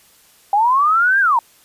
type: linear two-way sweep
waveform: sine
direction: up then down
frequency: 784 to 1635 to 884 Hz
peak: -11 dBFS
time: 0.53-1.39 s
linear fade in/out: 2 ms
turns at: 1.2 s
effects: white hiss -51 dBFS RMS until 1.64 s + resampled to 32000 Hz